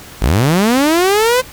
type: linear sweep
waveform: sawtooth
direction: up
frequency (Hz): 41.53 to 519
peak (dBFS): -6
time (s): 0.21-1.42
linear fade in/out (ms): 20
effects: pink hiss -35 dBFS RMS until 1.52 s